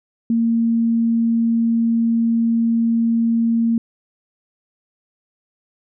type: tone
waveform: sine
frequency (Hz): 230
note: A#3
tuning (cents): -23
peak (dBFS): -14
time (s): 0.3-3.78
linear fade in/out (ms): 2
effects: none